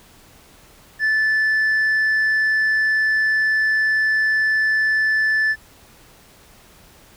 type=tone with tanh clipping; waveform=sine; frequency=1749 Hz; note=A6; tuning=11 cents flat; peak=-16 dBFS; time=0.99-5.56 s; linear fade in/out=50 ms; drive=2 dB; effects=pink hiss -49 dBFS RMS until 7.16 s